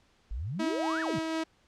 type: exponential two-way sweep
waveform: sine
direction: up then down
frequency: 46.25 to 1864.7 to 112.4 Hz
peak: -32 dBFS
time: 0.31-1.19 s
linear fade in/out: 0 ms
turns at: 1.01 s
type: tone with tremolo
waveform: sawtooth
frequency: 321.9 Hz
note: E4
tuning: 41 cents flat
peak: -25 dBFS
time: 0.59-1.44 s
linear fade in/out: 10 ms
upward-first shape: sine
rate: 4.1 Hz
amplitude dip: 25%
effects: pink hiss -66 dBFS RMS until 1.67 s + low-pass 6000 Hz 12 dB/octave